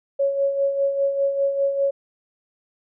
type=tone with tremolo; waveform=sine; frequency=554.4 Hz; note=C#5; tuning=in tune; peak=-16 dBFS; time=0.19-1.91 s; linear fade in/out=10 ms; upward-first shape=sine; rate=5 Hz; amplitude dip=55%; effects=none